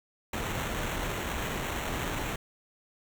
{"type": "noise with sample-and-hold", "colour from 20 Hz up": "pink", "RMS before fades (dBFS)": -33, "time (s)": [0.33, 2.36], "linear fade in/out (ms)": 5, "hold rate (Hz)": 4900, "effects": []}